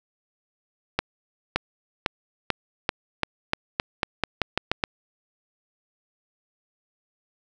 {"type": "accelerating click train", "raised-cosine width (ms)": 0.3, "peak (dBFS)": -5, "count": 14, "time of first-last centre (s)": [0.99, 4.838], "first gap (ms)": 570, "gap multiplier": 0.88, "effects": []}